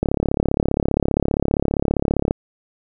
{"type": "click train", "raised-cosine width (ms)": 2, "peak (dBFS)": -4, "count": 81, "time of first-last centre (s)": [0.03, 2.309], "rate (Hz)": 35.1, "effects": []}